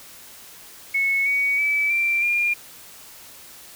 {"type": "tone with pitch steps", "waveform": "sine", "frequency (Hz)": [2200, 2250, 2301, 2354, 2407], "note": ["C#7", "C#7", "D7", "D7", "D7"], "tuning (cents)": [-14, 25, -36, 3, 42], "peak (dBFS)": -18, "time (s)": [0.94, 2.54], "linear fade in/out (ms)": 10, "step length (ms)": 320, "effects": ["white hiss -44 dBFS RMS until 3.75 s"]}